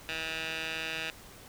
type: tone with band-pass filter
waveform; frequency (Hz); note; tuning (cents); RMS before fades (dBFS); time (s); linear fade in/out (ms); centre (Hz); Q
15% pulse; 160.7; E3; -44; -36; 0.09-1.1; 0; 2700; 2.1
effects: pink hiss -51 dBFS RMS until 1.48 s

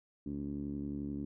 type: tone with low-pass filter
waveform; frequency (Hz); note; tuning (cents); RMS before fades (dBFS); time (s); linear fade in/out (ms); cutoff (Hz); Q
10% pulse; 71.4; D2; -48; -39; 0.26-1.25; 5; 270; 3.8
effects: none

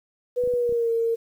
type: tone with pitch glide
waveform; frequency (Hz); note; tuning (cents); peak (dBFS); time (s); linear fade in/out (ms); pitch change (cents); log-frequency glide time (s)
sine; 492.3 to 459.3; B4 to A#4; -6 to -26; -20; 0.36-1.16; 20; -120; 0.5-0.9
type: clicks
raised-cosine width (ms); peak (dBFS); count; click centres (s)
3; -28; 5; 0.438 / 0.475 / 0.538 / 0.693 / 0.724
effects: 9-bit

